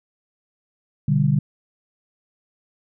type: chord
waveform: sine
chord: G major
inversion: first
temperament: equal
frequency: 123.47 / 146.83 / 196 Hz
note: B2 / D3 / G3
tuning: 0 / 0 / 0 cents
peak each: -23 / -17 / -22 dBFS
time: 1.08-1.39 s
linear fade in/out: 5 ms
effects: none